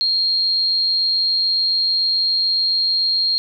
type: tone with amplitude modulation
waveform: sine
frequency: 4229 Hz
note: C8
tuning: 18 cents sharp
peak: -14 dBFS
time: 0.01-3.38 s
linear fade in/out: 0 ms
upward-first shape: sine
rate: 216 Hz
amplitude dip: 25%
effects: none